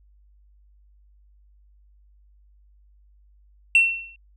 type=tone with exponential decay; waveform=sine; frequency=2710 Hz; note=E7; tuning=47 cents sharp; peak=-8 dBFS; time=3.75-4.16 s; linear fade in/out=2 ms; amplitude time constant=89 ms; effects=tanh soft clip ceiling -10 dBFS + added 50 Hz sine -53 dBFS peak until 4.36 s